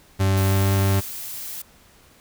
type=tone with pitch glide; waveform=40% pulse; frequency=96.5 to 97.56 Hz; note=G2 to G2; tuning=-27 to -8 cents; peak=-16 dBFS; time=0.19-1.01 s; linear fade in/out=20 ms; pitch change=+19 cents; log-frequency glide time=0.41-0.7 s
type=noise; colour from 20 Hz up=blue; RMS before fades=-33 dBFS; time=0.37-1.62 s; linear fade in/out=5 ms
effects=pink hiss -53 dBFS RMS until 2.2 s